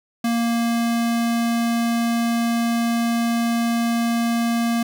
square tone, 233.1 Hz, A#3, in tune, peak -19 dBFS, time 0.24-4.83 s, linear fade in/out 5 ms, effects none

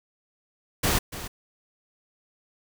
pink noise with echo, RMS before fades -23 dBFS, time 0.83-0.99 s, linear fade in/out 10 ms, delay 290 ms, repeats 1, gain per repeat -13 dB, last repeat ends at 1.28 s, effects none

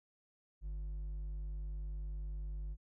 sine tone with hard clipping, 50 Hz, G1, 35 cents sharp, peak -40 dBFS, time 0.61-2.77 s, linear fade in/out 50 ms, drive 4 dB, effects none

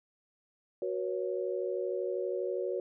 sine chord, F# suspended fourth, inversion none, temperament equal with one note detuned, 370 / 481.8 / 554.4 Hz, F#4 / B4 / C#5, 0 / -43 / 0 cents, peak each -34 / -36 / -36 dBFS, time 0.82-2.8 s, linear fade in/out 2 ms, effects none

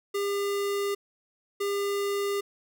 square tone pair in turn, 402.2 / 402.2 Hz, G4 / G4, +44 / +44 cents, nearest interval unison, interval 0 cents, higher neither, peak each -27 dBFS, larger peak neither, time 0.14-0.95 / 1.6-2.41 s, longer neither, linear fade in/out 10 ms, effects none

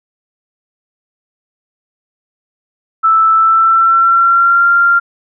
sine tone with pitch glide, 1318.5 to 1388.1 Hz, E6 to F6, 0 to -11 cents, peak -6 dBFS, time 3.03-5 s, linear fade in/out 20 ms, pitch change +89 cents, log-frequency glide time 3.34-4.68 s, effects none

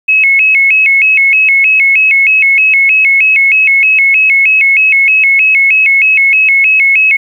sine tone with vibrato, 2370 Hz, D7, 15 cents sharp, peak -4 dBFS, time 0.08-7.17 s, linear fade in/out 10 ms, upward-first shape square, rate 3.2 Hz, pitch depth 140 cents each way, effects 7-bit

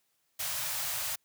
white band-stop noise, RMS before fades -34 dBFS, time 0.39-1.16 s, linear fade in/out 10 ms, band 160 to 560 Hz, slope 48 dB/octave, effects white hiss -75 dBFS RMS until 1.24 s + high-pass 60 Hz 12 dB/octave

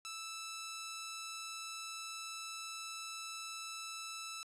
10% pulse tone, 1318.5 Hz, E6, in tune, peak -35 dBFS, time 0.05-4.43 s, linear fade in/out 0 ms, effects resampled to 32000 Hz

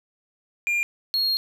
triangle tone pair in turn, 2400 / 4276 Hz, D7 / C8, +37 / +37 cents, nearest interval minor seventh, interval 1000 cents, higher second, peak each -19 dBFS, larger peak neither, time 0.67-0.83 / 1.14-1.37 s, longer second, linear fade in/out 0 ms, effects none

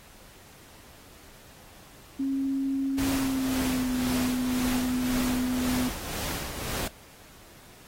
sine tone with pitch glide, 271.2 to 251.6 Hz, C#4 to B3, -38 to +32 cents, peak -25 dBFS, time 2.19-5.89 s, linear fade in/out 10 ms, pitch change -130 cents, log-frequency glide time 3.08-3.95 s
pink noise with tremolo, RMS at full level -32 dBFS, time 2.98-6.88 s, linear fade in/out 5 ms, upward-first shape sine, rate 1.9 Hz, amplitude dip 50%
effects pink hiss -52 dBFS RMS until 7.87 s + AAC 48 kbps

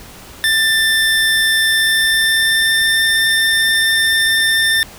25% pulse tone with pitch glide, 1780 to 1795.5 Hz, A6 to A6, +20 to +35 cents, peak -8 dBFS, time 0.44-4.83 s, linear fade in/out 0 ms, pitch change +15 cents, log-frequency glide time 1.65-3.02 s, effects pink hiss -37 dBFS RMS until 4.98 s

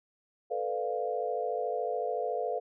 sine chord, B half-diminished seventh, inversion third, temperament equal, 440 / 493.9 / 587.3 / 698.5 Hz, A4 / B4 / D5 / F5, 0 / 0 / 0 / 0 cents, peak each -35 / -34 / -38 / -34 dBFS, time 0.5-2.6 s, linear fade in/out 20 ms, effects none

